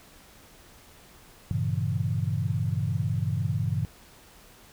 sine chord, G diminished seventh, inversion none, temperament equal with one note detuned, 98.51 / 116.54 / 138.59 / 164.81 Hz, G2 / Bb2 / Db3 / Fb3, +9 / 0 / 0 / 0 cents, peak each -29 / -30 / -30 / -32 dBFS, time 1.51-3.85 s, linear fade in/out 0 ms, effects pink hiss -53 dBFS RMS until 4.72 s

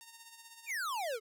5% pulse tone with tremolo, 920 Hz, A#5, 23 cents flat, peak -38 dBFS, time 0.01-0.71 s, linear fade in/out 0 ms, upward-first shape sine, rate 16 Hz, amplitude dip 55%
square exponential sweep, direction down, 2544 to 415.3 Hz, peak -35 dBFS, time 0.66-1.2 s, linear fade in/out 50 ms
effects none

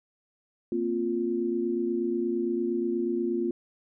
sine chord, Bb suspended second, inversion none, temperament equal, 233.1 / 261.6 / 349.2 Hz, Bb3 / C4 / F4, 0 / 0 / 0 cents, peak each -31 / -33 / -27 dBFS, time 0.72-3.51 s, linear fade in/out 2 ms, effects none

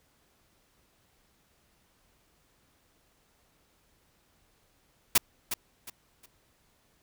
white noise with echo, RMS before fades -20 dBFS, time 5.15-5.18 s, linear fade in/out 5 ms, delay 360 ms, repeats 3, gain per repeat -11 dB, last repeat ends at 6.26 s, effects pink hiss -68 dBFS RMS until 7.02 s

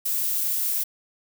violet noise, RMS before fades -25 dBFS, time 0.05-0.84 s, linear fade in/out 10 ms, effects none

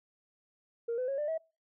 sine tone with pitch steps, 466.2 / 505.5 / 548 / 594.2 / 644.2 Hz, A#4 / B4 / C#5 / D5 / E5, 0 / +40 / -20 / +20 / -40 cents, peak -29 dBFS, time 0.88-1.38 s, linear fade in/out 10 ms, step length 100 ms, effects noise-tail reverb RT60 0.3 s tail -24 dB re dry + tanh soft clip ceiling -27 dBFS

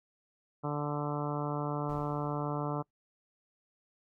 harmonic tone, 146.83 Hz, D3, in tune, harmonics 1 / 2 / 3 / 4 / 5 / 6 / 7 / 8 / 9, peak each -35 / -38 / -40 / -41 / -42 / -43 / -43 / -44 / -45 dBFS, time 0.63-2.83 s, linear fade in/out 20 ms
brown noise with exponential decay, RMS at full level -45 dBFS, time 1.89-2.91 s, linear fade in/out 5 ms, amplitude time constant 220 ms
effects noise-tail reverb RT60 0.1 s tail -26 dB re dry

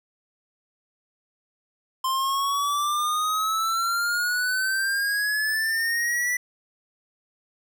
square exponential sweep, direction up, 1044 to 1975.5 Hz, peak -23 dBFS, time 2.04-6.37 s, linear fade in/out 5 ms, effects none

